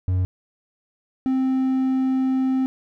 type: tone pair in turn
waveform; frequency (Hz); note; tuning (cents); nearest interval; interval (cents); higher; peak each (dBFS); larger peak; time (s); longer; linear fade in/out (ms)
triangle; 92 / 261.9; F#2 / C4; -9 / +2; octave + tritone; 1811; second; -16; neither; 0.08-0.25 / 1.26-2.66; second; 0
effects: none